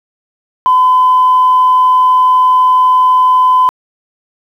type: tone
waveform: sine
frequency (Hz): 1014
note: B5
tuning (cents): +45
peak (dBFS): -4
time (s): 0.66-3.69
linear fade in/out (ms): 0
effects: tanh soft clip ceiling -1 dBFS + 7-bit